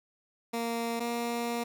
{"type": "tone pair in turn", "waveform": "15% pulse", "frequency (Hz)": [232.4, 236.1], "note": ["A#3", "A#3"], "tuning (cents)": [-5, 22], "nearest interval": "unison", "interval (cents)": 27, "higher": "second", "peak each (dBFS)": -24, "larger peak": "neither", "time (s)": [[0.53, 1], [1, 1.64]], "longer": "second", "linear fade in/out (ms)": 10, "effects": []}